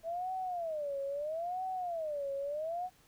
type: tone with vibrato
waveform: sine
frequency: 644 Hz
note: E5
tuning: 41 cents flat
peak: -34 dBFS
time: 0.03-2.9 s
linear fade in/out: 50 ms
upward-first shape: sine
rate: 0.76 Hz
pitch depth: 270 cents each way
effects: pink hiss -65 dBFS RMS until 3.07 s